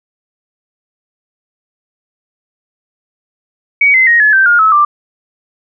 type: tone with pitch steps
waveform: sine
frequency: 2256 / 2057 / 1875.3 / 1709.7 / 1558.8 / 1421.2 / 1295.7 / 1181.3 Hz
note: C#7 / C7 / A#6 / G#6 / G6 / F6 / E6 / D6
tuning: +30 / -30 / +10 / +50 / -10 / +30 / -30 / +10 cents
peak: -5 dBFS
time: 3.81-4.85 s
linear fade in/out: 5 ms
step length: 130 ms
effects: none